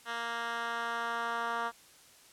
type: tone with band-pass filter sweep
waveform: 10% pulse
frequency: 233.1 Hz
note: A#3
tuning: in tune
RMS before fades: -35 dBFS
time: 0.05-1.72 s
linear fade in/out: 50 ms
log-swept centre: 2000 to 1200 Hz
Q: 1.3
effects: white hiss -58 dBFS RMS until 2.32 s + low-pass 11000 Hz 12 dB/octave